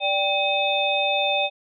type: tone cluster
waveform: sine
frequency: 584 / 786 / 2549 / 3601 Hz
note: D5 / G5 / D#7 / A7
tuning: -10 / +4 / +41 / +39 cents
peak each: -25 dBFS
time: 0-1.5 s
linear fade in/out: 50 ms
effects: none